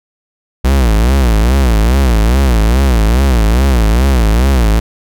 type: tone with vibrato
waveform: 45% pulse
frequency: 60.2 Hz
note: B1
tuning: 44 cents flat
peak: -7 dBFS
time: 0.64-4.8 s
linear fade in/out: 10 ms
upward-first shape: sine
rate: 2.4 Hz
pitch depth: 230 cents each way
effects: none